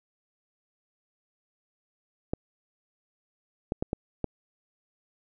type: clicks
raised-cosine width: 2 ms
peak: -14 dBFS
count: 5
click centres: 2.335 / 3.721 / 3.825 / 3.931 / 4.243 s
effects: none